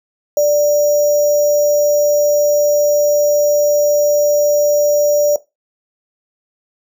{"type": "tone with sample-and-hold", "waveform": "sine", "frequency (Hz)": 587.3, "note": "D5", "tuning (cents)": 0, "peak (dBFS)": -9, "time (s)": [0.37, 5.36], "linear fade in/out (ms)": 2, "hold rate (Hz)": 6300, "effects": ["noise-tail reverb RT60 0.2 s tail -17 dB re dry"]}